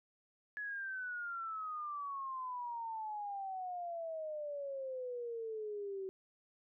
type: exponential sweep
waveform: sine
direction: down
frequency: 1701 to 377.8 Hz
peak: -39 dBFS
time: 0.57-6.09 s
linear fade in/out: 0 ms
effects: none